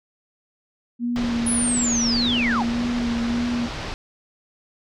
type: tone with vibrato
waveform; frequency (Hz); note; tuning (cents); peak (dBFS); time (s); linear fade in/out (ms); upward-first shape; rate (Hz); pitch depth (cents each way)
sine; 237.5; A#3; +33; -21; 0.99-3.69; 50; sine; 1.7; 27
type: low-pass noise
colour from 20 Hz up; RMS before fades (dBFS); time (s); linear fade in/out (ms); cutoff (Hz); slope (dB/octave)
pink; -31; 1.16-3.94; 0; 5400; 24
type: linear sweep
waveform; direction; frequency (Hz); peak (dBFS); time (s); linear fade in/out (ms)
sine; down; 10548 to 682; -21; 1.46-2.63; 10
effects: none